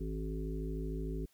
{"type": "harmonic tone", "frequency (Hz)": 53.2, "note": "G#1", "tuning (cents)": 42, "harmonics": [1, 3, 5, 7, 8], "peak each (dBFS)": [-37, -42, -44, -44, -48], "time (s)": [0, 1.26], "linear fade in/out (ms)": 10, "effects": ["white hiss -71 dBFS RMS until 1.33 s"]}